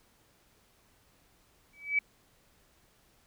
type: tone with exponential growth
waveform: sine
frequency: 2291 Hz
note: D7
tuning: 44 cents flat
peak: -21 dBFS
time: 1.73-1.99 s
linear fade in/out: 5 ms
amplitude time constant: 55 ms
effects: pink hiss -66 dBFS RMS until 3.26 s